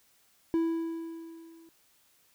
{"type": "tone with level ramp", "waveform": "triangle", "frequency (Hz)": 329.6, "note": "E4", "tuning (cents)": 0, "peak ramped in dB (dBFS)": [-21, -51], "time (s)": [0.54, 1.69], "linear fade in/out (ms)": 0, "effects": ["white hiss -66 dBFS RMS until 2.34 s"]}